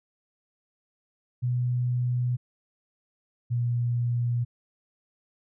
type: tone pair in turn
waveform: sine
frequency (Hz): 123.47 / 120.16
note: B2 / B2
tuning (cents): 0 / -47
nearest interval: unison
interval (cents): 47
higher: first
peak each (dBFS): -23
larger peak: neither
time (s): 1.42-2.37 / 3.5-4.45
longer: neither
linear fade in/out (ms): 20
effects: none